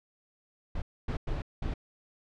brown noise bursts at uneven times, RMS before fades -32 dBFS, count 4, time 0.75-0.82 / 1.08-1.17 / 1.27-1.42 / 1.62-1.74 s, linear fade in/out 5 ms, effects low-pass 4000 Hz 12 dB/octave

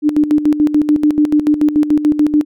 sine tone with tremolo, 299.3 Hz, D4, 33 cents sharp, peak -7 dBFS, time 0.02-2.45 s, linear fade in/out 50 ms, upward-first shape square, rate 6.9 Hz, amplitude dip 70%, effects none

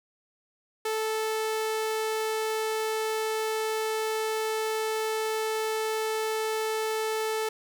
sawtooth tone, 438.2 Hz, A4, 7 cents flat, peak -23 dBFS, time 0.85-7.49 s, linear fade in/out 5 ms, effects none

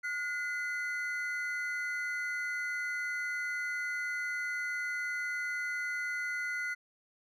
triangle tone pair together, 1443.5 / 2037 Hz, F#6 / C7, -43 / -47 cents, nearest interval tritone, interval 596 cents, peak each -34 / -34 dBFS, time 0.03-6.75 s, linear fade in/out 20 ms, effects none

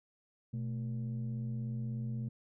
sine tone pair together, 123.47 / 220 Hz, B2 / A3, 0 / 0 cents, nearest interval minor seventh, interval 1000 cents, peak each -34 / -39 dBFS, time 0.53-2.29 s, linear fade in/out 10 ms, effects tanh soft clip ceiling -31 dBFS

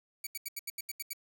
5% pulse tone bursts, 2279 Hz, C#7, 47 cents sharp, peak -26 dBFS, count 9, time 0.24-1.133 s, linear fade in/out 5 ms, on 29 ms, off 79 ms, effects 11-bit

